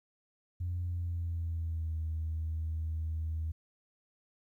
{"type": "tone with pitch glide", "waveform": "sine", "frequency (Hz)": [88, 79.77], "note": ["F2", "D#2"], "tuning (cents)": [14, 44], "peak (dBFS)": -31, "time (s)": [0.6, 3.52], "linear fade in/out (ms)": 10, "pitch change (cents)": -170, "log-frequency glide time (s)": [0.83, 1.97], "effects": ["tanh soft clip ceiling -28 dBFS", "12-bit"]}